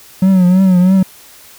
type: tone with vibrato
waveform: triangle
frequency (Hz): 185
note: F#3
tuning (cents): 0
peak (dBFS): -4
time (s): 0.22-1.03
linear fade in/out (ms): 5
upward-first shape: triangle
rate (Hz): 3.1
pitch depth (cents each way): 81
effects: white hiss -40 dBFS RMS until 1.58 s